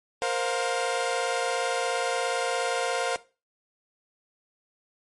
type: chord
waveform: sawtooth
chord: Bb suspended second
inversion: none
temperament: equal with one note detuned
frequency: 466.2 / 523.3 / 707.8 Hz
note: Bb4 / C5 / F5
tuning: 0 / 0 / +23 cents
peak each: -26 dBFS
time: 0.22-3.16 s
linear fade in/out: 0 ms
effects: noise-tail reverb RT60 0.3 s tail -17 dB re dry + MP3 48 kbps

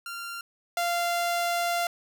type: tone pair in turn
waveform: sawtooth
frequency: 1385 / 692.5 Hz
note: F6 / F5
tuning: -15 / -15 cents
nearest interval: octave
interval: 1200 cents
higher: first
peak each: -31 / -21 dBFS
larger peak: second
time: 0.06-0.41 / 0.77-1.87 s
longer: second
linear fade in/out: 2 ms
effects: none

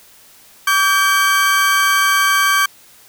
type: tone pair together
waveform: 35% pulse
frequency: 1148 / 1579 Hz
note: D6 / G6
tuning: -40 / +12 cents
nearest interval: tritone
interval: 552 cents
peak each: -13 dBFS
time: 0.67-2.66 s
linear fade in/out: 5 ms
effects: white hiss -46 dBFS RMS until 3.08 s

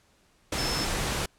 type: tone in noise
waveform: sine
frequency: 5270 Hz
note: E8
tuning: 1 cent flat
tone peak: -31 dBFS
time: 0.58-0.85 s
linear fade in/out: 5 ms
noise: pink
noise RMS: -29 dBFS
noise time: 0.52-1.26 s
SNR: -5 dB
effects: pink hiss -64 dBFS RMS until 1.38 s + low-pass 10000 Hz 12 dB/octave

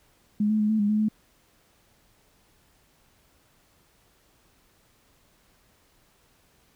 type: tone with pitch steps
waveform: sine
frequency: 209.2 / 215.5 / 211.3 / 218.2 / 205.2 / 212.8 / 215.1 Hz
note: G#3 / A3 / G#3 / A3 / G#3 / G#3 / A3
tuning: +13 / -36 / +30 / -14 / -21 / +42 / -39 cents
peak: -20 dBFS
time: 0.4-1.086 s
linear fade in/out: 5 ms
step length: 98 ms
effects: pink hiss -63 dBFS RMS until 6.75 s

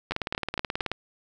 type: two click trains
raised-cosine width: 0.3 ms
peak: -13 / -12 dBFS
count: 4 / 16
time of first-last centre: 0.12-0.806 / 0.11-0.916 s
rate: 4.37 / 18.6 Hz
effects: none

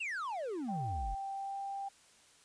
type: exponential sweep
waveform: triangle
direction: down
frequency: 2859 to 39.56 Hz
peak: -34 dBFS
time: 0-1.15 s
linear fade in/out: 10 ms
type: tone with pitch glide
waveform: sine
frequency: 784 to 790.4 Hz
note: G5 to G5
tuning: 0 to +14 cents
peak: -37 dBFS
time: 0.68-1.89 s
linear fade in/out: 10 ms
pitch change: +14 cents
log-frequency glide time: 1.34-1.58 s
effects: white hiss -63 dBFS RMS until 2.44 s + resampled to 22050 Hz

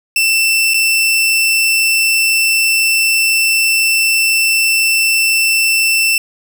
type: tone with dropouts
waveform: sawtooth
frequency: 2674 Hz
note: E7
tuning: 24 cents sharp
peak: -7 dBFS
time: 0.16-6.18 s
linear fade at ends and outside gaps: 2 ms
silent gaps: 0.737-0.742 s
effects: none

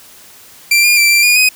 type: tone with pitch steps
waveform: sawtooth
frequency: 2359 / 2416 / 2344 / 2359 / 2436 / 2507 Hz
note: D7 / D7 / D7 / D7 / D#7 / D#7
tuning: +7 / +48 / -4 / +7 / -37 / +12 cents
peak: -4 dBFS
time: 0.71-1.49 s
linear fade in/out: 5 ms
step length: 130 ms
effects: white hiss -40 dBFS RMS until 1.55 s

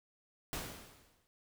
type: noise with exponential decay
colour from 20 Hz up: pink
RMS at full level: -38 dBFS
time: 0.53-1.27 s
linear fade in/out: 0 ms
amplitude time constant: 160 ms
effects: none

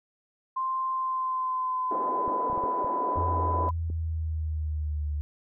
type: tone with pitch glide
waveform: sine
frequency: 1046.5 to 999.8 Hz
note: C6 to B5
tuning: 0 to +21 cents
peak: -26 dBFS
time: 0.56-3.71 s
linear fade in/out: 10 ms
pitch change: -79 cents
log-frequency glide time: 0.9-2.55 s
type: band-pass noise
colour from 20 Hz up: pink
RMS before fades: -34 dBFS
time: 1.91-3.69 s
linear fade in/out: 0 ms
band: 320 to 840 Hz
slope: 24 dB/octave
type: clicks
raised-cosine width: 3 ms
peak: -27 dBFS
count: 8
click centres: 2.279 / 2.5 / 2.53 / 2.577 / 2.638 / 2.846 / 3.159 / 3.901 s
type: linear sweep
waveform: sine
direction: down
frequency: 86.8 to 73.42 Hz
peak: -27 dBFS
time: 3.17-5.21 s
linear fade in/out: 0 ms
effects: none

